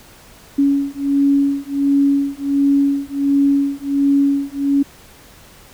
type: beating tone pair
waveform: sine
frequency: 279.2 / 280.6 Hz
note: C#4 / C#4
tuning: +13 / +21 cents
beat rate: 1.4 Hz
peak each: -16 dBFS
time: 0.58-4.83 s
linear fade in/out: 10 ms
effects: pink hiss -44 dBFS RMS until 5.73 s